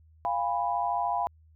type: chord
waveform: sine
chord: F diminished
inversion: none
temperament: equal with one note detuned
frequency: 698.5 / 812.1 / 987.8 Hz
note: F5 / Ab5 / Cb6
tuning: 0 / -39 / 0 cents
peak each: -30 dBFS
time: 0.25-1.27 s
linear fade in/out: 0 ms
effects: added 79 Hz sine -55 dBFS peak until 1.55 s